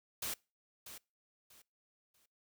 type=noise with echo; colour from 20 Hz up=white; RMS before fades=-39 dBFS; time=0.22-0.34 s; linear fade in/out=5 ms; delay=640 ms; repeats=3; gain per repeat=-11 dB; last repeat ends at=2.26 s; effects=noise-tail reverb RT60 0.3 s tail -25 dB re dry